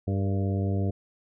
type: harmonic tone with a mistuned harmonic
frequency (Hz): 98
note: G2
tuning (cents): 0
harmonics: 1 / 2 / 3 / 4 / 5 / 6 / 7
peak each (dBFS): -25 / -31 / -35 / -37 / -39 / -41 / -42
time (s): 0.07-0.91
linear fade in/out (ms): 10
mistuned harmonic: 5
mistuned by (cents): -45
effects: none